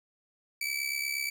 sawtooth tone with amplitude modulation, 2303 Hz, D7, 34 cents flat, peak -24 dBFS, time 0.61-1.3 s, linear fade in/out 5 ms, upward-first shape sine, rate 68.4 Hz, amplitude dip 70%, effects 11-bit

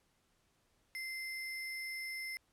sine tone with sample-and-hold, 2079 Hz, C7, 12 cents flat, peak -39 dBFS, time 0.95-2.37 s, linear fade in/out 0 ms, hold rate 7350 Hz, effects pink hiss -75 dBFS RMS until 2.52 s + low-pass 12000 Hz 12 dB/octave

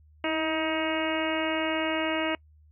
harmonic tone with a mistuned harmonic, 316.4 Hz, D#4, 29 cents sharp, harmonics 1 / 2 / 3 / 4 / 5 / 6 / 7 / 8 / 9, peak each -30 / -31 / -35 / -37 / -38 / -38 / -35 / -39 / -36 dBFS, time 0.24-2.35 s, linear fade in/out 2 ms, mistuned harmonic 1, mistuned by +23 cents, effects noise-tail reverb RT60 0.1 s tail -26 dB re dry + added 76 Hz sine -54 dBFS peak until 2.71 s

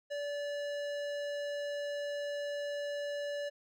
sine tone with hard clipping, 578 Hz, D5, 28 cents flat, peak -37 dBFS, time 0.1-3.5 s, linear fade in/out 20 ms, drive 16 dB, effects none

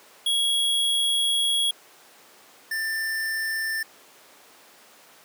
square tone pair in turn, 3322 / 1781.8 Hz, G#7 / A6, 0 / +21 cents, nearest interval major seventh, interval 1079 cents, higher first, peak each -21 / -26 dBFS, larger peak first, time 0.26-1.71 / 2.71-3.83 s, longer first, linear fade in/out 5 ms, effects pink hiss -51 dBFS RMS until 5.24 s + high-pass 400 Hz 12 dB/octave

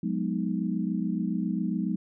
sine chord, G# minor seventh, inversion third, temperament equal with one note detuned, 180.56 / 207.7 / 246.9 / 311.1 Hz, F#3 / G#3 / B3 / D#4, -42 / 0 / 0 / 0 cents, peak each -30 / -30 / -33 / -34 dBFS, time 0.03-1.96 s, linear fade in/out 5 ms, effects none

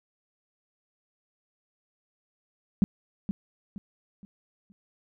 sine tone with echo, 198.7 Hz, G3, 24 cents sharp, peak -16 dBFS, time 2.82-2.84 s, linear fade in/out 0 ms, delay 470 ms, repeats 4, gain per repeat -9 dB, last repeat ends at 4.72 s, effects none

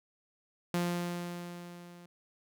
sawtooth tone with level ramp, 174.61 Hz, F3, in tune, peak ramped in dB -24 to -47 dBFS, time 0.74-2.06 s, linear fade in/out 2 ms, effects none

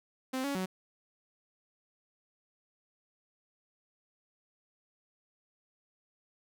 sawtooth tone with pitch steps, 260.2 / 280.8 / 186.6 Hz, C4 / C#4 / F#3, -9 / +22 / +15 cents, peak -28 dBFS, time 0.33-0.66 s, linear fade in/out 10 ms, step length 110 ms, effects none

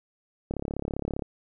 click train, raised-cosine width 2 ms, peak -17 dBFS, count 26, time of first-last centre 0.51-1.222 s, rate 35.1 Hz, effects none

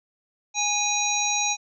harmonic tone with a mistuned harmonic, 825 Hz, G#5, 12 cents flat, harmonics 1 / 3 / 5 / 7 / 8, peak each -28 / -28 / -28 / -28 / -28 dBFS, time 0.54-1.57 s, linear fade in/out 50 ms, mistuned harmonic 5, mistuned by -80 cents, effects none

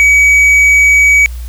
sine tone with tanh clipping, 2270 Hz, C#7, 41 cents sharp, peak -5 dBFS, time 0-1.26 s, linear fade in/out 0 ms, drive 5 dB, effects added 60 Hz sine -20 dBFS peak until 1.48 s + white hiss -39 dBFS RMS until 1.48 s

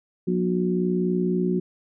harmonic tone with a mistuned harmonic, 60.3 Hz, B1, 41 cents flat, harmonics 3 / 4 / 5 / 6, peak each -23 / -28 / -34 / -25 dBFS, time 0.27-1.6 s, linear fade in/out 10 ms, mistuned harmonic 6, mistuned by +16 cents, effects none

